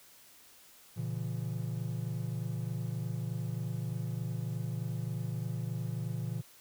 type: chord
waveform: triangle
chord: A# diminished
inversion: none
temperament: just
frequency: 116.54 / 139.85 / 167.82 Hz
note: A#2 / C#3 / E3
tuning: 0 / +16 / +31 cents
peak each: -34 / -37 / -37 dBFS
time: 0.96-6.42 s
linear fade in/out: 20 ms
effects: white hiss -58 dBFS RMS until 6.6 s